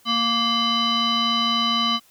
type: tone with frequency modulation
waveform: sine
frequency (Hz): 2097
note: C7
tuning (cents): +3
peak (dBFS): -18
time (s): 0.05-2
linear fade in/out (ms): 50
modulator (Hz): 933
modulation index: 2.1
effects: white hiss -56 dBFS RMS until 2.1 s